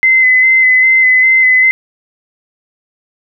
sine tone with vibrato, 2044 Hz, C7, 41 cents flat, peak -5 dBFS, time 0.03-1.71 s, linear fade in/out 0 ms, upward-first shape square, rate 2.5 Hz, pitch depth 18 cents each way, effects none

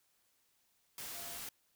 sine tone in noise, 690 Hz, F5, 21 cents flat, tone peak -55 dBFS, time 1.14-1.37 s, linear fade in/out 2 ms, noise white, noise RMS -45 dBFS, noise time 0.98-1.49 s, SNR -13 dB, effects white hiss -75 dBFS RMS until 1.75 s

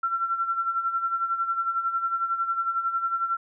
sine tone with tremolo, 1355 Hz, E6, 47 cents sharp, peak -21 dBFS, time 0.03-3.37 s, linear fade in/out 5 ms, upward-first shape sine, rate 11 Hz, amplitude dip 65%, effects none

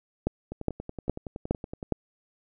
two click trains, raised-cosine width 2 ms, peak -22 / -11 dBFS, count 15 / 5, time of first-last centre 0.52-1.828 / 0.27-1.923 s, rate 10.7 / 2.42 Hz, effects none

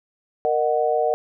sine chord, D# minor, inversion second, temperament equal with one note detuned, 466.2 / 612.6 / 740 Hz, A#4 / D#5 / F#5, 0 / -27 / 0 cents, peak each -22 dBFS, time 0.45-1.14 s, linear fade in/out 0 ms, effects none

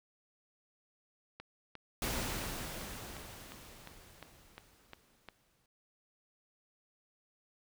click train, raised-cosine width 0.3 ms, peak -30 dBFS, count 12, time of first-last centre 1.4-5.287 s, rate 2.83 Hz
pink noise with exponential decay, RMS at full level -35 dBFS, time 2.02-5.66 s, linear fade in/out 2 ms, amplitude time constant 790 ms
effects none

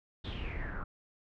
brown noise with low-pass filter sweep, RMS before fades -38 dBFS, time 0.24-0.84 s, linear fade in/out 10 ms, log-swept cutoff 3700 to 1300 Hz, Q 8.1, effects none

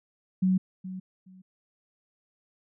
sine tone with echo, 186.5 Hz, F#3, 14 cents sharp, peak -20 dBFS, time 0.42-0.58 s, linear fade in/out 10 ms, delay 420 ms, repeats 2, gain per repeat -14 dB, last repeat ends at 1.42 s, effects none

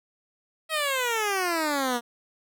10% pulse exponential sweep, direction down, 646 to 233.1 Hz, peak -16 dBFS, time 0.69-2.01 s, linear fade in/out 50 ms, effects none

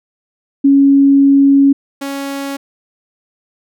sine / sawtooth tone pair in turn, 277.3 / 277.3 Hz, C#4 / C#4, +1 / +1 cents, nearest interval unison, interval 0 cents, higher neither, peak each -5 / -16 dBFS, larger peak first, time 0.64-1.73 / 2.01-2.57 s, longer first, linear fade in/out 10 ms, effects none

